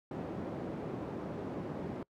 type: band-pass noise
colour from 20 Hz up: white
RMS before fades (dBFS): -40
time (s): 0.11-2.03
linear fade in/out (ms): 2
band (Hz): 130 to 390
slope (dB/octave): 12
effects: noise-tail reverb RT60 0.1 s tail -25 dB re dry